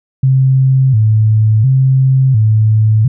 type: tone with vibrato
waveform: sine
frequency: 120 Hz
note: B2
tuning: 49 cents flat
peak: -6 dBFS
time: 0.23-3.08 s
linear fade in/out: 5 ms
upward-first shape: square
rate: 0.71 Hz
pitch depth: 170 cents each way
effects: none